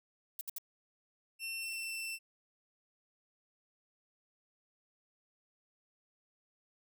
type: noise bursts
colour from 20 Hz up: violet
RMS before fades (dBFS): -40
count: 3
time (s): 0.39-0.583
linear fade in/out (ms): 2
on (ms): 21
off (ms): 65
type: tone with pitch glide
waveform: sawtooth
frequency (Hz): 2700 to 2680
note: E7 to E7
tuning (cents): +41 to +28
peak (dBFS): -35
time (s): 1.39-2.19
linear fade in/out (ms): 50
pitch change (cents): -13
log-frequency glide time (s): 1.6-1.94
effects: none